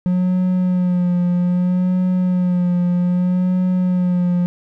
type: tone with vibrato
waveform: triangle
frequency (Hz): 180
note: F#3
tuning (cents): -47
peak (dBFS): -12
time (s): 0.06-4.46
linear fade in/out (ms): 0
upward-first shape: sine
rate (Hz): 0.63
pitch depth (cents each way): 31
effects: none